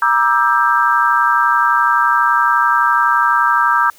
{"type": "chord", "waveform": "sine", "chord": "E half-diminished seventh", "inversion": "second", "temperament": "just", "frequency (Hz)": [949.3, 1186.7, 1318.5, 1582.2], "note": ["Bb5", "D6", "E6", "G6"], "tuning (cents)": [31, 18, 0, 16], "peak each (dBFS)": -16, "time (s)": [0.02, 3.9], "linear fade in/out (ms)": 2, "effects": ["white hiss -46 dBFS RMS until 3.98 s"]}